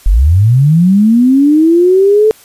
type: linear sweep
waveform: sine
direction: up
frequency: 38.79 to 440 Hz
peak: -4 dBFS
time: 0.06-2.31 s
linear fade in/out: 0 ms
effects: white hiss -41 dBFS RMS until 2.44 s + resampled to 32000 Hz